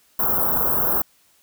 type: band-stop noise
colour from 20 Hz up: white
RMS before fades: -20 dBFS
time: 0.19-1.02 s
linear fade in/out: 5 ms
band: 1400 to 13000 Hz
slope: 48 dB/octave
effects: white hiss -59 dBFS RMS until 1.42 s